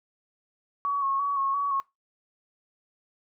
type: tone with vibrato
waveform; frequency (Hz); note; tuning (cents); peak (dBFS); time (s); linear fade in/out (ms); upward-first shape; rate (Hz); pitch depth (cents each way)
sine; 1111; C#6; +4; -24; 0.85-1.8; 0; square; 2.9; 29
effects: noise-tail reverb RT60 0.2 s tail -21 dB re dry